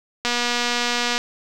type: click train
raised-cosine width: 0.2 ms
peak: -5 dBFS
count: 225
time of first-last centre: 0.25-1.179 s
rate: 241 Hz
effects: none